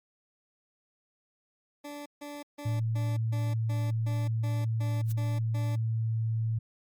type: tone bursts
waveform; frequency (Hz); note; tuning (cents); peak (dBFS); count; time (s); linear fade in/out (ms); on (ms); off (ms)
20% pulse; 290.8; D4; -17; -34; 11; 1.84-5.76; 10; 220; 150
type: tone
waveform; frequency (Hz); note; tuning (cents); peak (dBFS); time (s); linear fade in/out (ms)
sine; 112.4; A2; +37; -26; 2.65-6.59; 10
type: noise with exponential growth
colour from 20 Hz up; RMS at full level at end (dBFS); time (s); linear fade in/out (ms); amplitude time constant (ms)
blue; -37; 5.04-5.12; 5; 17
effects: MP3 96 kbps